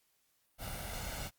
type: noise with comb filter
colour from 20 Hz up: pink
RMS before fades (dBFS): -41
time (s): 0.58-1.31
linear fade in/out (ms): 50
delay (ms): 1.4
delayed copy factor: +0.6
effects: white hiss -75 dBFS RMS until 1.38 s + Opus 48 kbps